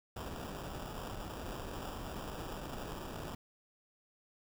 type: noise with sample-and-hold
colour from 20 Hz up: pink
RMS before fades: -43 dBFS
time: 0.16-3.35 s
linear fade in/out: 5 ms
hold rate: 2100 Hz
effects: none